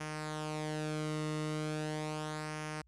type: tone with flanger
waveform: sawtooth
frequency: 153.6 Hz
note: D#3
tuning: 22 cents flat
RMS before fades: -38 dBFS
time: 0-2.82 s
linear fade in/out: 10 ms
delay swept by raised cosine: 0.25 to 1.25 ms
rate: 0.38 Hz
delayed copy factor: -0.55
effects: added 60 Hz sine -63 dBFS peak until 2.87 s + resampled to 24000 Hz